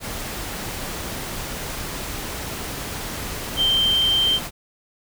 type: tone in noise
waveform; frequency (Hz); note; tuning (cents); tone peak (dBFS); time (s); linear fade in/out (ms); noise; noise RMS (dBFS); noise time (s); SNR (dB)
sine; 3136; G7; 0; -16; 3.56-4.4; 50; pink; -30; 0-4.51; +11
effects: none